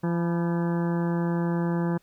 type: harmonic tone with a mistuned harmonic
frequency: 171 Hz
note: F3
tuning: 36 cents flat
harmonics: 1 / 2 / 3 / 4 / 5 / 6 / 7 / 8 / 9 / 10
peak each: -24 / -30 / -36 / -42 / -39 / -40 / -44 / -50 / -44 / -46 dBFS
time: 0.03-1.98 s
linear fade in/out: 10 ms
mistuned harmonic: 6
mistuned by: -72 cents
effects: pink hiss -65 dBFS RMS until 2.02 s